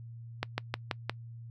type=slowing click train; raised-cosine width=0.3 ms; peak=-14 dBFS; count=5; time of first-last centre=0.43-1.096 s; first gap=150 ms; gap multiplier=1.07; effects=noise-tail reverb RT60 0.1 s tail -25 dB re dry + added 116 Hz sine -43 dBFS peak until 1.5 s